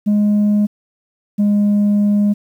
sine tone pair in turn, 207.7 / 205.6 Hz, G#3 / G#3, 0 / -17 cents, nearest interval unison, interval 17 cents, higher first, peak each -8 dBFS, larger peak neither, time 0.06-0.67 / 1.38-2.34 s, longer second, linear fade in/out 20 ms, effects tanh soft clip ceiling -10 dBFS + 8-bit

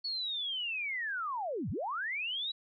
sine linear two-way sweep, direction down then up, 4443 to 73.42 to 3955 Hz, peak -33 dBFS, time 0.04-2.52 s, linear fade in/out 10 ms, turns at 1.7 s, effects none

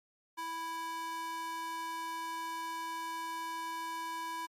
square tone with high-pass filter, 329.6 Hz, E4, in tune, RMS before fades -39 dBFS, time 0.37-4.47 s, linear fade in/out 20 ms, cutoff 840 Hz, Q 2.8, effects MP3 64 kbps

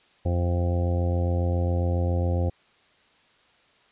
harmonic tone, 87.31 Hz, F2, in tune, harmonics 1 / 2 / 3 / 4 / 5 / 6 / 7 / 8 / 9, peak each -22 / -33 / -35 / -35 / -42 / -32 / -45 / -40 / -41 dBFS, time 0.25-2.5 s, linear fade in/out 10 ms, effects white hiss -60 dBFS RMS until 3.91 s + resampled to 8000 Hz

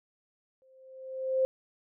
sine tone with exponential growth, 524 Hz, C5, 2 cents sharp, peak -21 dBFS, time 0.62-1.45 s, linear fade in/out 0 ms, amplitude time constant 180 ms, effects none

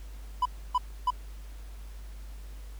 triangle tone bursts, 996 Hz, B5, 14 cents sharp, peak -20 dBFS, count 3, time 0.42-1.105 s, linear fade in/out 5 ms, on 35 ms, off 290 ms, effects added 50 Hz sine -40 dBFS peak until 2.79 s + pink hiss -56 dBFS RMS until 2.79 s

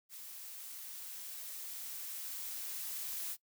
blue noise with level ramp, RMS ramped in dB -49 to -40 dBFS, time 0.09-3.37 s, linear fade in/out 50 ms, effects noise-tail reverb RT60 0.1 s tail -21 dB re dry

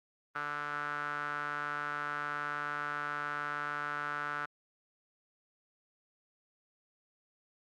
sawtooth tone with band-pass filter, 146.83 Hz, D3, in tune, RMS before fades -37 dBFS, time 0.35-4.46 s, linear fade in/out 10 ms, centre 1400 Hz, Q 6, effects Opus 32 kbps

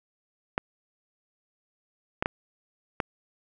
clicks, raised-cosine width 0.5 ms, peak -10 dBFS, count 4, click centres 0.579 / 2.225 / 2.259 / 3.002 s, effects none

